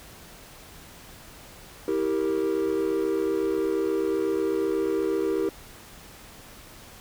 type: chord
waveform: triangle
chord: E diminished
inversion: none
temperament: equal with one note detuned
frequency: 323.8 / 392 / 466.2 Hz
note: E4 / G4 / Bb4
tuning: -31 / 0 / 0 cents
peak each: -25 / -23 / -26 dBFS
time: 1.88-5.49 s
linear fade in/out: 2 ms
effects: tanh soft clip ceiling -16 dBFS + pink hiss -47 dBFS RMS until 7 s